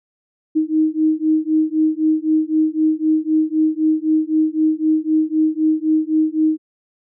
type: beating tone pair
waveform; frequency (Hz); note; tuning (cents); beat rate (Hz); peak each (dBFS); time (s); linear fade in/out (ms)
sine; 311.1 / 315; D#4 / D#4; 0 / +21; 3.9; -17; 0.55-6.58; 20
effects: none